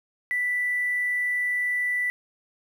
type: tone with hard clipping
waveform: triangle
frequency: 1975.5 Hz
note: B6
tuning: in tune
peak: -23 dBFS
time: 0.31-2.1 s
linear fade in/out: 0 ms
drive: 3 dB
effects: none